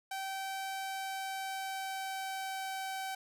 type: tone with pitch glide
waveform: sawtooth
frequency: 773 to 767.7 Hz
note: G5 to G5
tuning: -24 to -36 cents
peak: -33 dBFS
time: 0.11-3.15 s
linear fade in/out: 5 ms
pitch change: -12 cents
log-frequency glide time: 0.7-3.03 s
effects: none